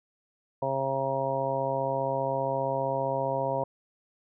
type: harmonic tone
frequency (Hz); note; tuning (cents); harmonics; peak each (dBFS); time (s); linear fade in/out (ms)
135.1; C#3; -44; 1 / 2 / 3 / 4 / 5 / 6 / 7; -36 / -40 / -37 / -30 / -32 / -40 / -32; 0.62-3.64; 5
effects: none